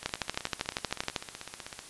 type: two click trains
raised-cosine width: 0.2 ms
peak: -21 / -11 dBFS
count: 29 / 15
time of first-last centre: 0.03-1.791 / 0.06-1.162 s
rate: 15.9 / 12.7 Hz
effects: white hiss -48 dBFS RMS until 1.89 s + resampled to 24000 Hz